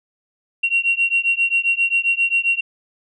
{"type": "beating tone pair", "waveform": "sine", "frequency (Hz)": [2743, 2750.5], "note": ["F7", "F7"], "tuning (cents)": [-32, -27], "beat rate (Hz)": 7.5, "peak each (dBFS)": -18, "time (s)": [0.63, 2.61], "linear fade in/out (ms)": 10, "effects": ["tanh soft clip ceiling -8 dBFS"]}